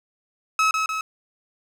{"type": "tone with echo", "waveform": "30% pulse", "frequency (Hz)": 1288, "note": "E6", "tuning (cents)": -41, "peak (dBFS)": -14, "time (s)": [0.59, 0.71], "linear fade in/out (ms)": 2, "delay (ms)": 150, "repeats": 2, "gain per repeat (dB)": -4, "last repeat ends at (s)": 1.01, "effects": ["low-pass 7000 Hz 12 dB/octave", "7-bit"]}